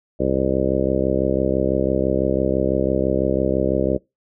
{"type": "harmonic tone", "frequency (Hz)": 66, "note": "C2", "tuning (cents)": 16, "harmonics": [1, 2, 3, 4, 5, 6, 7, 8, 9], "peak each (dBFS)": [-28, -28, -26, -27, -24, -25, -26, -25, -25], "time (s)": [0.19, 3.98], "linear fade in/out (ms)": 20, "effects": ["noise-tail reverb RT60 0.2 s tail -23 dB re dry"]}